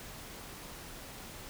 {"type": "silence", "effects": ["pink hiss -47 dBFS RMS until 1.49 s"]}